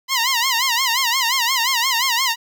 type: tone with vibrato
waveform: 10% pulse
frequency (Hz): 993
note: B5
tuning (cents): +9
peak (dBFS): -8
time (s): 0.08-2.36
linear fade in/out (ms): 50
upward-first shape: sine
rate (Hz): 5.7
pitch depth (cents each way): 150
effects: none